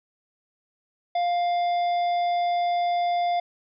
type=harmonic tone; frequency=700 Hz; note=F5; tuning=4 cents sharp; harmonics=1 / 3 / 5 / 7; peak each=-21 / -38 / -40 / -47 dBFS; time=1.15-3.4 s; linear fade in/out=5 ms; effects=none